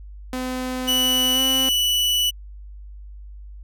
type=tone with pitch glide; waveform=sawtooth; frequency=255 to 262.2 Hz; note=C4 to C4; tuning=-44 to +4 cents; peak=-21 dBFS; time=0.33-1.69 s; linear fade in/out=2 ms; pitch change=+48 cents; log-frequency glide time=1.34-1.4 s
type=tone; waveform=40% pulse; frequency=2960 Hz; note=F#7; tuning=in tune; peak=-17 dBFS; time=0.87-2.31 s; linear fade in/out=20 ms
effects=added 50 Hz sine -36 dBFS peak until 3.63 s